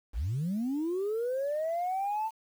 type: linear sweep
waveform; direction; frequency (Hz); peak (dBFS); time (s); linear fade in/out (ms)
sine; up; 41.02 to 901; -27; 0.13-2.31; 50
effects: tanh soft clip ceiling -26 dBFS + 9-bit